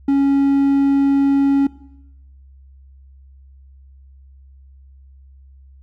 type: tone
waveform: triangle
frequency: 277.2 Hz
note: C#4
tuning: in tune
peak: -10 dBFS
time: 0.08-1.67 s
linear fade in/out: 5 ms
effects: noise-tail reverb RT60 0.9 s tail -20 dB re dry + added 67 Hz sine -42 dBFS peak until 5.82 s